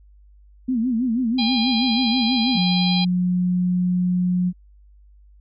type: tone with vibrato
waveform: sine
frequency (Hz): 240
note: B3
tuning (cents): -49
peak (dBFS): -18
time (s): 0.68-2.58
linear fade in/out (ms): 10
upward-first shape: sine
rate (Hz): 6.2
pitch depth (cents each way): 150
type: harmonic tone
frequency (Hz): 809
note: G#5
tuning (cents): -46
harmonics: 1 / 3 / 4 / 5 / 6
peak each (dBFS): -29 / -30 / -27 / -24 / -32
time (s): 1.38-3.05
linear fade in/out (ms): 10
type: tone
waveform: sine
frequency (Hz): 180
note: F#3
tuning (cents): -47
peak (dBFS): -17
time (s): 2.54-4.53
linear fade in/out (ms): 50
effects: added 50 Hz sine -47 dBFS peak until 5.4 s